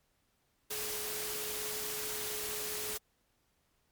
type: tone in noise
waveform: sine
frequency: 425.2 Hz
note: G#4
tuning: 41 cents sharp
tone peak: -44 dBFS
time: 0.7-2.98 s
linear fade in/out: 10 ms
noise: white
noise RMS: -38 dBFS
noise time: 0.7-2.98 s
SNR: -9 dB
effects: pink hiss -75 dBFS RMS until 3.91 s + MP3 96 kbps